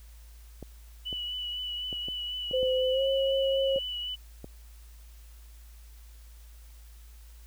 clicks, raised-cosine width 2 ms, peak -27 dBFS, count 8, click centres 0.627 / 1.128 / 1.928 / 2.085 / 2.512 / 2.63 / 3.761 / 4.444 s
sine tone with vibrato, 2960 Hz, F#7, in tune, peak -32 dBFS, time 1.05-4.16 s, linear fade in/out 20 ms, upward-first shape triangle, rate 4 Hz, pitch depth 27 cents each way
sine tone with pitch glide, 515 to 540.3 Hz, C5 to C#5, -28 to -44 cents, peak -24 dBFS, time 2.53-3.79 s, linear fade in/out 10 ms, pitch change +84 cents, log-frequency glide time 2.91-3.01 s
effects added 56 Hz sine -47 dBFS peak until 7.46 s + white hiss -60 dBFS RMS until 7.46 s

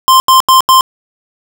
square tone bursts, 1046.5 Hz, C6, in tune, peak -4 dBFS, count 4, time 0.08-0.809 s, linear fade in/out 0 ms, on 120 ms, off 83 ms, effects none

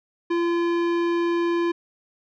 sine tone with tanh clipping, 342 Hz, F4, 36 cents flat, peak -22 dBFS, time 0.3-1.72 s, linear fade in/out 10 ms, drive 17 dB, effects none

